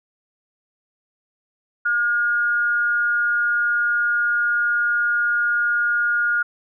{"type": "tone with amplitude modulation", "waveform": "sine", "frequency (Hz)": 1429, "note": "F6", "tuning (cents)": 39, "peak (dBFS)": -15, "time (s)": [1.85, 6.43], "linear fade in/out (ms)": 10, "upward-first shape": "sine", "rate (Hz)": 221, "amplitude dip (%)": 40, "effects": []}